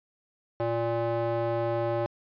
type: tone with band-pass filter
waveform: square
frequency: 116.54 Hz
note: A#2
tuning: in tune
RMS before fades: -28 dBFS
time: 0.6-2.06 s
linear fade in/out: 0 ms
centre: 590 Hz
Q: 1.7
effects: resampled to 11025 Hz